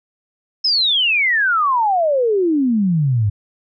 sine exponential sweep, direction down, 5300 to 98 Hz, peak -13 dBFS, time 0.64-3.3 s, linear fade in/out 10 ms, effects none

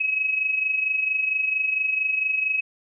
sine tone with amplitude modulation, 2557 Hz, D#7, 47 cents sharp, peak -18 dBFS, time 0-2.61 s, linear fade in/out 10 ms, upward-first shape sine, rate 24.4 Hz, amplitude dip 60%, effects none

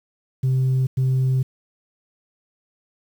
sine tone bursts at uneven times, 130.5 Hz, C3, 4 cents flat, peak -14 dBFS, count 2, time 0.43-0.87 / 0.97-1.43 s, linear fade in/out 10 ms, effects tanh soft clip ceiling -15 dBFS + 8-bit

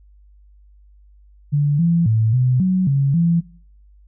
sine tone with pitch steps, 145.2 / 169.1 / 110.8 / 126.6 / 185.8 / 138.2 / 169.1 Hz, D3 / E3 / A2 / B2 / F#3 / C#3 / E3, -19 / +44 / +13 / +43 / +7 / -5 / +44 cents, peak -13 dBFS, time 1.52-3.41 s, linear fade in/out 20 ms, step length 270 ms, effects noise-tail reverb RT60 0.5 s tail -20 dB re dry + added 50 Hz sine -46 dBFS peak until 4.07 s

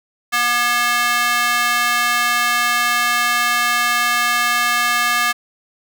square tone with high-pass filter, 240.9 Hz, B3, 43 cents flat, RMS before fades -17 dBFS, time 0.32-5.33 s, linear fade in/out 20 ms, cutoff 1400 Hz, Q 1.8, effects none

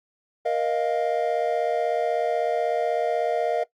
triangle chord, Bb suspended fourth, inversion none, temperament equal with one note detuned, 470.8 / 622.3 / 698.5 Hz, Bb4 / Eb5 / F5, +17 / 0 / 0 cents, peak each -24 dBFS, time 0.45-3.64 s, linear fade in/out 10 ms, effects noise-tail reverb RT60 0.1 s tail -18 dB re dry + Opus 48 kbps

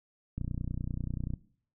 click train, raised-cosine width 5 ms, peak -22 dBFS, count 30, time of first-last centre 0.38-1.337 s, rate 30.3 Hz, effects noise-tail reverb RT60 0.5 s tail -17 dB re dry

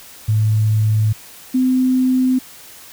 sine tone pair in turn, 108.1 / 256.6 Hz, A2 / C4, -30 / -34 cents, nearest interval octave + minor third, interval 1496 cents, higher second, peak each -12 dBFS, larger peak neither, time 0.28-1.13 / 1.54-2.39 s, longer neither, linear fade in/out 10 ms, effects white hiss -40 dBFS RMS until 2.92 s

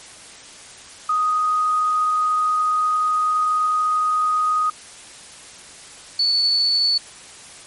sine tone pair in turn, 1247 / 4455 Hz, D#6 / C#8, +3 / +8 cents, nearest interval octave + minor seventh, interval 2205 cents, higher second, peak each -16 / -15 dBFS, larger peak second, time 1.09-4.7 / 6.19-6.98 s, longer first, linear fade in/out 5 ms, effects white hiss -41 dBFS RMS until 7.66 s + MP3 48 kbps

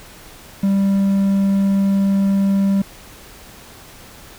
triangle tone, 196.5 Hz, G3, 4 cents sharp, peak -11 dBFS, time 0.63-2.82 s, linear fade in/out 5 ms, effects pink hiss -41 dBFS RMS until 4.38 s

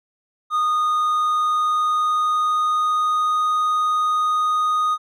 triangle tone with pitch glide, 1232 to 1239.9 Hz, D#6 to D#6, -17 to -6 cents, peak -15 dBFS, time 0.5-4.98 s, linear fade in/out 50 ms, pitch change +11 cents, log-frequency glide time 1.02-3.43 s, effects none

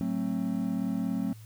triangle chord, F# diminished, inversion none, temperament just, 185 / 222 / 266.4 Hz, F#3 / A3 / C4, 0 / +16 / +31 cents, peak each -30 dBFS, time 0.01-1.33 s, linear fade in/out 0 ms, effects added 109 Hz sine -45 dBFS peak until 1.45 s + white hiss -58 dBFS RMS until 1.45 s

